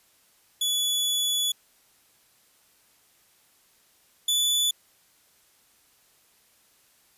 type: tone pair in turn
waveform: sawtooth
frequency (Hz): 3420 / 3468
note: A7 / A7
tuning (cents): -50 / -26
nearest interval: unison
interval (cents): 24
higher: second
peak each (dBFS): -20 / -18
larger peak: second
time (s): 0.61-1.52 / 4.28-4.71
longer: first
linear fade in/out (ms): 5
effects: white hiss -62 dBFS RMS until 7.17 s + resampled to 32000 Hz